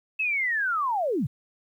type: linear sweep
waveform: sine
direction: down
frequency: 2637 to 99.8 Hz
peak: -23 dBFS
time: 0.19-1.27 s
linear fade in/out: 10 ms
effects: 10-bit